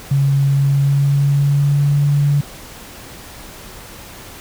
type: tone with pitch glide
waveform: sine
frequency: 138.59 to 143.73 Hz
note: C#3 to D3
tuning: 0 to -37 cents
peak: -11 dBFS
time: 0.11-2.41 s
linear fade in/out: 5 ms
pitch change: +63 cents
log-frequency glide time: 0.51-2 s
effects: pink hiss -36 dBFS RMS until 4.4 s